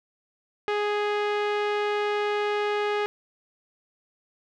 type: tone with low-pass filter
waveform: sawtooth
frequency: 415.3 Hz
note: G#4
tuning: in tune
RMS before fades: -26 dBFS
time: 0.68-3.06 s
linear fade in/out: 0 ms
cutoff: 2700 Hz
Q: 1.1
effects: none